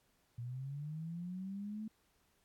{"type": "linear sweep", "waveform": "sine", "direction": "up", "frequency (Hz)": [116.54, 220], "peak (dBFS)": -40, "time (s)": [0.38, 1.88], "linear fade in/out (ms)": 5, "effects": ["pink hiss -75 dBFS RMS until 2.44 s", "AAC 64 kbps"]}